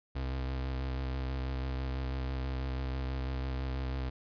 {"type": "tone with vibrato", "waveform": "35% pulse", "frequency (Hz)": 65.41, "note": "C2", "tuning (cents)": 0, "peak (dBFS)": -31, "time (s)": [0.15, 4.1], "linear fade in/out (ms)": 10, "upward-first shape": "square", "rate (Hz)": 6.1, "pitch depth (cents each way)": 21, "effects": ["resampled to 11025 Hz"]}